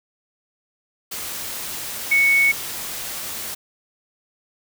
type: tone in noise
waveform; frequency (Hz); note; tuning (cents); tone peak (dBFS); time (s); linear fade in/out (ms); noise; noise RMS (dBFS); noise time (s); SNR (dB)
sine; 2217; C#7; 0; -13; 2.11-2.52; 10; white; -30; 1.11-3.55; +14
effects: none